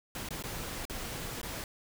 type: noise with dropouts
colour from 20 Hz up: pink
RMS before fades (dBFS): -39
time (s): 0.15-1.64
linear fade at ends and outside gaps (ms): 1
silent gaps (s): 0.288-0.306 / 0.425-0.438 / 0.853-0.897 / 1.415-1.43
effects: none